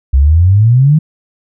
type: exponential sweep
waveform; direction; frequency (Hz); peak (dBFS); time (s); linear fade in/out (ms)
sine; up; 64 to 160; -4; 0.13-0.99; 10
effects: none